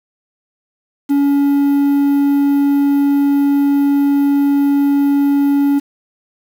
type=tone with quantisation; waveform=triangle; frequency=282.4 Hz; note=C#4; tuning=32 cents sharp; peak=-8 dBFS; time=1.09-5.8 s; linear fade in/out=20 ms; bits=6; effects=none